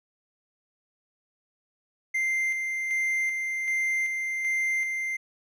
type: tone with tremolo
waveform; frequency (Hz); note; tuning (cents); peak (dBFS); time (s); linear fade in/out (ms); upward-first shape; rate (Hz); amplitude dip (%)
triangle; 2090; C7; -2; -22; 2.14-5.17; 10; square; 1.3; 35
effects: none